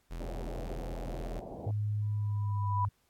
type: tone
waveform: 45% pulse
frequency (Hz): 42.19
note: E1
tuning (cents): +41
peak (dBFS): -37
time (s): 0.1-1.41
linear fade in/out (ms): 20
type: low-pass noise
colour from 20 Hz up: white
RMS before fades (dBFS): -43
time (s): 0.2-1.71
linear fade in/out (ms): 2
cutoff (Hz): 760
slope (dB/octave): 48
type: tone with pitch glide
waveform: sine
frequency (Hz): 104.8 to 101.58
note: G#2 to G#2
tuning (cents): +16 to -38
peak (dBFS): -29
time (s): 1.66-2.89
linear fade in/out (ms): 10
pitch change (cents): -54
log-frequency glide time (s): 2.14-2.63
type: tone with exponential growth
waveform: sine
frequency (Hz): 987.8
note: B5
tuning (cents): 0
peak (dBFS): -27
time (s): 2.02-2.85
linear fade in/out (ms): 1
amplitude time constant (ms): 180
effects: pink hiss -72 dBFS RMS until 3.09 s + AAC 64 kbps